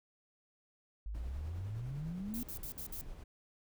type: exponential sweep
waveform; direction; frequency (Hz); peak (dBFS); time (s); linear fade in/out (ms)
sine; up; 48.96 to 246.9; -38; 1.06-2.43; 0
type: noise with tremolo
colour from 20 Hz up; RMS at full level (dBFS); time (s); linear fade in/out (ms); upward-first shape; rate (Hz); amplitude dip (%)
brown; -47; 1.14-3.24; 10; triangle; 9.8; 35
type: noise bursts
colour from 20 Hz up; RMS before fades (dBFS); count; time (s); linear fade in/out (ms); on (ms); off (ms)
violet; -44; 5; 2.34-3.012; 0; 88; 58
effects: none